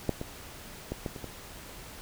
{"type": "clicks", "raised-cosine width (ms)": 2, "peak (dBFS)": [-12, -20, -19, -18, -27, -25], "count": 6, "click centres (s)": [0.093, 0.214, 0.92, 1.062, 1.162, 1.243], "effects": ["pink hiss -46 dBFS RMS until 2.01 s"]}